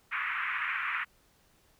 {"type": "band-pass noise", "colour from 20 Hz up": "white", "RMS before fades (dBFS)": -33, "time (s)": [0.11, 1.05], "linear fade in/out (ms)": 20, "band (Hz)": [1100, 2400], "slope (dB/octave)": 48, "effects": ["pink hiss -66 dBFS RMS until 1.79 s"]}